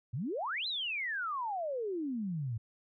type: exponential two-way sweep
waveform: sine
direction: up then down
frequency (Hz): 106.1 to 4150 to 106.1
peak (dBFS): -33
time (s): 0.13-2.58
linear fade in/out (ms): 10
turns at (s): 0.67
effects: none